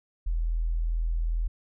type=tone; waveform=sine; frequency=41.2 Hz; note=E1; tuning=in tune; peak=-24 dBFS; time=0.26-1.48 s; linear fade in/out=10 ms; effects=none